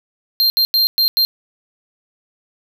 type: tone bursts at uneven times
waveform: square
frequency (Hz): 4180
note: C8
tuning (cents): -2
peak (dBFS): -12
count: 5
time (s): 0.4-0.5 / 0.57-0.65 / 0.74-0.87 / 0.98-1.08 / 1.17-1.25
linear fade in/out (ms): 0
effects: none